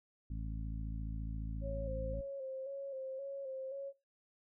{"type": "harmonic tone", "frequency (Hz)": 54.5, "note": "A1", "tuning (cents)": -16, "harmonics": [1, 2, 3, 4, 5], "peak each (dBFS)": [-39, -45, -49, -51, -53], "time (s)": [0.3, 2.21], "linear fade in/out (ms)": 5}
{"type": "tone with vibrato", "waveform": "sine", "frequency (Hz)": 540, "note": "C#5", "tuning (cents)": -45, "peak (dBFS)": -40, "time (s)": [1.61, 3.93], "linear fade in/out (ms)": 50, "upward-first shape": "square", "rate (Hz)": 1.9, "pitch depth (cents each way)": 38}
{"effects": ["noise-tail reverb RT60 0.3 s tail -21 dB re dry"]}